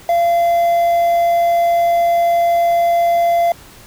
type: tone with quantisation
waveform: triangle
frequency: 686 Hz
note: F5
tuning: 31 cents flat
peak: -9 dBFS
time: 0.09-3.52 s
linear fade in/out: 2 ms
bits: 6
effects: pink hiss -41 dBFS RMS until 3.86 s